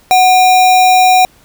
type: tone with sample-and-hold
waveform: sine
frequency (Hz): 740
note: F#5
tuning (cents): 0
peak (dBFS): -4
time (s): 0.11-1.25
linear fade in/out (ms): 0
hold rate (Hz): 3150
effects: pink hiss -47 dBFS RMS until 1.44 s